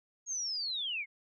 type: linear sweep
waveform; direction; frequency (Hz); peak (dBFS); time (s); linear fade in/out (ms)
sine; down; 6630 to 2094; -33; 0.26-1.06; 50
effects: none